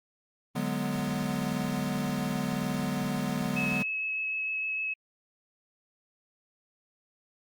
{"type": "chord", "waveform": "square", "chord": "G# half-diminished seventh", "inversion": "second", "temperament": "equal", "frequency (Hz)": [146.83, 185, 207.7, 246.9], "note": ["D3", "F#3", "G#3", "B3"], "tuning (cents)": [0, 0, 0, 0], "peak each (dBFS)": [-36, -35, -35, -34], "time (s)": [0.55, 3.83], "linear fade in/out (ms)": 10}
{"type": "tone with vibrato", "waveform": "sine", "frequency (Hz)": 2581, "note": "E7", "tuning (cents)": -37, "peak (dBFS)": -29, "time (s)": [3.56, 4.94], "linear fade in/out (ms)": 10, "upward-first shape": "triangle", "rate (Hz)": 6.6, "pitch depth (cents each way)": 12}
{"effects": ["Opus 32 kbps"]}